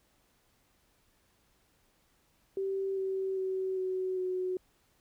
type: tone with pitch steps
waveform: sine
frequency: 387.7 / 382.8 / 378 / 373.2 / 368.5 Hz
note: G4 / G4 / F#4 / F#4 / F#4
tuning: -19 / -41 / +37 / +15 / -7 cents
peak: -30 dBFS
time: 2.57-4.57 s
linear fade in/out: 2 ms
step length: 400 ms
effects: pink hiss -70 dBFS RMS until 5 s